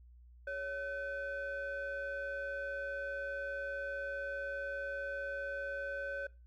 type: ring-modulated tone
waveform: triangle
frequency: 482.4 Hz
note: B4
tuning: 41 cents flat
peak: -32 dBFS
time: 0.47-6.27 s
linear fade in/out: 5 ms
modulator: 1040 Hz
effects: noise-tail reverb RT60 0.3 s tail -21 dB re dry + added 60 Hz sine -55 dBFS peak until 6.46 s